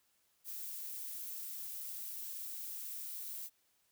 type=noise; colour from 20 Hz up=violet; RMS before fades=-44 dBFS; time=0.44-3.5 s; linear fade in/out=50 ms; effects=white hiss -75 dBFS RMS until 3.91 s